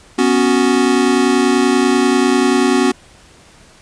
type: chord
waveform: square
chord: B suspended second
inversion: none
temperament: equal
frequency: 246.9 / 277.2 / 370 Hz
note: B3 / C#4 / F#4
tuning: 0 / 0 / 0 cents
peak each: -16 dBFS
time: 0.18-2.92 s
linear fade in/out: 10 ms
effects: pink hiss -45 dBFS RMS until 3.81 s + resampled to 22050 Hz